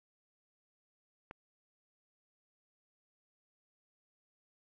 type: click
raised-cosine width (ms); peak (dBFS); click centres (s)
0.5; -30; 1.311
effects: none